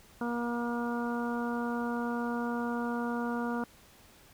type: harmonic tone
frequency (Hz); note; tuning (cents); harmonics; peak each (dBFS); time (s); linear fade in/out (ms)
237.9; A#3; +35; 1 / 2 / 3 / 4 / 5 / 6; -32 / -38 / -41 / -40 / -43 / -41; 0.21-3.64; 2
effects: pink hiss -58 dBFS RMS until 4.33 s